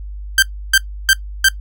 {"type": "tone bursts", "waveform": "sawtooth", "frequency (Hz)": 1568, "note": "G6", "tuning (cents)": 0, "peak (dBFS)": -4, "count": 4, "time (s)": [0.38, 1.486], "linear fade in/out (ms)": 2, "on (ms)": 44, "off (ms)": 310, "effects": ["noise-tail reverb RT60 0.1 s tail -19 dB re dry", "added 50 Hz sine -26 dBFS peak until 1.6 s"]}